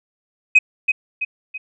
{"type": "tone with echo", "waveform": "sine", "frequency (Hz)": 2521, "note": "D#7", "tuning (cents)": 22, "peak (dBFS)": -5, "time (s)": [0.55, 0.59], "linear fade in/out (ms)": 10, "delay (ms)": 330, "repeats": 3, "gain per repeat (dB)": -7, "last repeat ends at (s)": 1.58, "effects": ["tanh soft clip ceiling -4 dBFS"]}